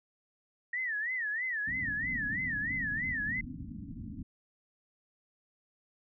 sine tone with vibrato, 1855 Hz, A#6, 9 cents flat, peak -31 dBFS, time 0.73-3.41 s, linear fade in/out 5 ms, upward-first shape sine, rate 3.1 Hz, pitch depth 180 cents each way
white low-pass noise, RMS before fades -42 dBFS, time 1.67-4.23 s, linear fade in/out 5 ms, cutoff 290 Hz, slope 96 dB/octave
effects none

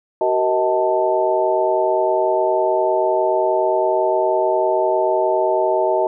harmonic tone with a mistuned harmonic, 126.3 Hz, B2, 39 cents sharp, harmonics 3 / 4 / 5 / 6 / 7, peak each -20 / -24 / -18 / -30 / -21 dBFS, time 0.21-6.07 s, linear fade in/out 2 ms, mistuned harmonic 4, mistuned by -130 cents, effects none

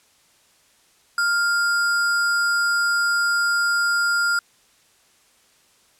sine tone with sample-and-hold, 1400 Hz, F6, 4 cents sharp, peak -17 dBFS, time 1.18-4.39 s, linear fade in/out 2 ms, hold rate 6300 Hz, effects white hiss -58 dBFS RMS until 5.99 s + low-pass 10000 Hz 12 dB/octave

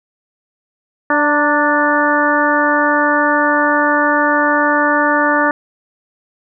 harmonic tone with a mistuned harmonic, 293.3 Hz, D4, 2 cents flat, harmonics 1 / 2 / 3 / 4 / 5 / 6, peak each -18 / -18 / -18 / -18 / -18 / -18 dBFS, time 1.1-5.51 s, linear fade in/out 2 ms, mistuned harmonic 3, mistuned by +38 cents, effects none

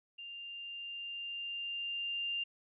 sine tone with level ramp, 2794 Hz, F7, in tune, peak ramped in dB -44 to -33 dBFS, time 0.18-2.44 s, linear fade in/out 10 ms, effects none

